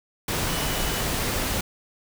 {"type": "tone in noise", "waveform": "sine", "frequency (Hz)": 2960, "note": "F#7", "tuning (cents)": 0, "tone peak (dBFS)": -36, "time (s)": [0.48, 1.01], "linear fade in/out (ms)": 5, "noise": "pink", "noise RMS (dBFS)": -26, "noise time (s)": [0.28, 1.61], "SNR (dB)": -13, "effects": []}